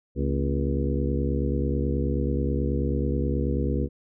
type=harmonic tone with a mistuned harmonic; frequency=69.3 Hz; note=C#2; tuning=in tune; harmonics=1 / 2 / 3 / 4 / 5 / 6 / 7; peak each=-26 / -29 / -31 / -32 / -33 / -34 / -34 dBFS; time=0.15-3.89 s; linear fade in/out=50 ms; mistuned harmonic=3; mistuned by=+140 cents; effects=none